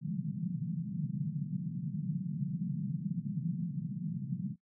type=band-pass noise; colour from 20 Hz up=white; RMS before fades=-36 dBFS; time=0.01-4.56 s; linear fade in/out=50 ms; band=140 to 190 Hz; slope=48 dB/octave; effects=noise-tail reverb RT60 0.1 s tail -20 dB re dry